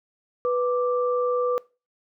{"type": "tone pair together", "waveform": "sine", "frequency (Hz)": [493.1, 1174.7], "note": ["B4", "D6"], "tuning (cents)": [-3, 0], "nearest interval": "octave + minor third", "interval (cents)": 1503, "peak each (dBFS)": [-21, -28], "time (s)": [0.45, 1.58], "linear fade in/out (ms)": 0, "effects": ["noise-tail reverb RT60 0.3 s tail -22 dB re dry"]}